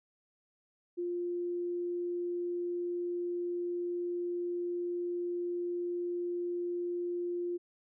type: tone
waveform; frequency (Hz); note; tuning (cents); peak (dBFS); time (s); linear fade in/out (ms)
sine; 350.5; F4; +6; -32; 0.97-7.58; 20
effects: none